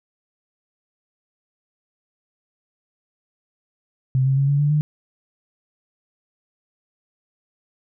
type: tone with pitch steps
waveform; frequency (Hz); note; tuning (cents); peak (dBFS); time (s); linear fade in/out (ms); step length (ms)
sine; 130.81 / 134.49 / 138.27 / 142.16 / 146.15 / 150.26; C3 / C3 / C#3 / C#3 / D3 / D3; 0 / +48 / -4 / +44 / -8 / +40; -15; 4.15-4.81; 0; 110
effects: none